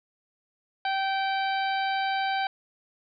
harmonic tone, 776 Hz, G5, 18 cents flat, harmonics 1 / 2 / 3 / 4 / 5 / 6, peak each -26 / -32 / -36 / -38 / -40 / -42 dBFS, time 0.85-2.47 s, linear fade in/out 2 ms, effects none

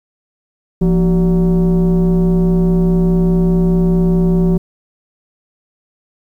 sine tone with frequency modulation, 173.6 Hz, F3, 10 cents flat, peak -7 dBFS, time 0.81-4.58 s, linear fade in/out 10 ms, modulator 206 Hz, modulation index 0.79, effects tanh soft clip ceiling -8 dBFS + 8-bit

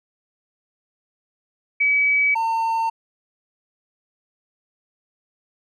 sine / triangle tone pair in turn, 2282 / 905.6 Hz, C#7 / A5, +50 / +50 cents, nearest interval octave + major third, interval 1600 cents, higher first, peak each -15 / -17 dBFS, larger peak first, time 1.8-2.35 / 2.35-2.9 s, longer neither, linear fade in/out 10 ms, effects none

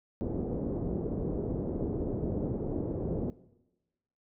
white low-pass noise, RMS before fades -33 dBFS, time 0.21-3.3 s, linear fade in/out 0 ms, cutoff 440 Hz, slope 24 dB/octave, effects noise-tail reverb RT60 1.0 s tail -19 dB re dry

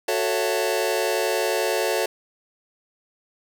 sawtooth chord, F# minor seventh, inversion none, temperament just, 370 / 444 / 555 / 666 Hz, F#4 / A4 / C#5 / E5, 0 / +16 / +2 / +18 cents, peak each -23 / -21 / -22 / -24 dBFS, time 0.08-2.06 s, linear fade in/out 5 ms, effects none

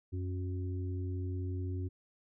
harmonic tone, 91.6 Hz, F#2, 17 cents flat, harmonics 1 / 3 / 4, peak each -34 / -44 / -46 dBFS, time 0.12-1.89 s, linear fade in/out 20 ms, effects none

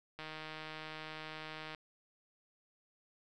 click train, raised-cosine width 0.3 ms, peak -29 dBFS, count 244, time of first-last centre 0.19-1.748 s, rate 156 Hz, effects none

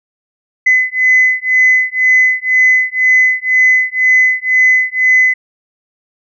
sine beating tone pair, 2024 / 2026 Hz, B6 / B6, +42 / +44 cents, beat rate 2 Hz, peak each -10 dBFS, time 0.66-5.34 s, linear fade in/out 10 ms, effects tanh soft clip ceiling -1 dBFS

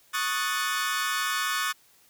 sawtooth chord, D# half-diminished seventh, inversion third, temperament equal, 1108.7 / 1244.5 / 1480 / 1760 Hz, C#6 / D#6 / F#6 / A6, 0 / 0 / 0 / 0 cents, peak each -28 dBFS, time 0.13-1.73 s, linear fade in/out 20 ms, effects white hiss -60 dBFS RMS until 2.09 s

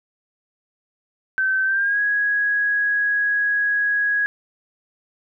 sine tone with pitch glide, 1541 to 1661.2 Hz, G6 to G#6, -30 to 0 cents, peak -17 dBFS, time 1.38-4.26 s, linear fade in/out 0 ms, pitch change +130 cents, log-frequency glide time 1.64-2 s, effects none

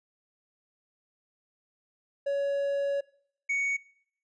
triangle tone pair in turn, 561 / 2231 Hz, C#5 / C#7, +21 / +11 cents, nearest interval 2 octaves, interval 2390 cents, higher second, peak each -24 dBFS, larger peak neither, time 2.26-3.01 / 3.49-3.77 s, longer first, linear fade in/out 10 ms, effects noise-tail reverb RT60 0.6 s tail -21 dB re dry + resampled to 22050 Hz

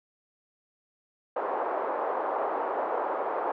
white band-pass noise, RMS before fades -30 dBFS, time 1.36-3.52 s, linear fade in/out 5 ms, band 410 to 1000 Hz, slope 24 dB/octave, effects none

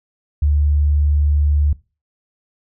sine tone, 73.42 Hz, D2, in tune, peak -12 dBFS, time 0.42-1.73 s, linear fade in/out 5 ms, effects noise-tail reverb RT60 0.3 s tail -20 dB re dry

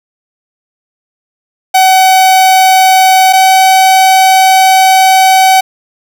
45% pulse tone pair in turn, 755 / 758.5 Hz, F#5 / F#5, +35 / +43 cents, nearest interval unison, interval 8 cents, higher second, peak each -3 dBFS, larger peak neither, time 1.74-3.33 / 3.33-5.61 s, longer second, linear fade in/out 10 ms, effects none

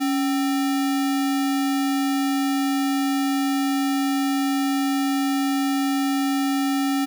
sine tone with sample-and-hold, 277.2 Hz, C#4, in tune, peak -19 dBFS, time 0-7.06 s, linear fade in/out 20 ms, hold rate 1050 Hz, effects none

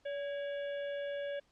harmonic tone with a mistuned harmonic, 569 Hz, C#5, 45 cents sharp, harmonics 1 / 3 / 4 / 5 / 6, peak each -36 / -47 / -56 / -55 / -55 dBFS, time 0.05-1.4 s, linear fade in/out 10 ms, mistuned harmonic 3, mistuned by -62 cents, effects pink hiss -71 dBFS RMS until 1.51 s + low-pass 6000 Hz 12 dB/octave

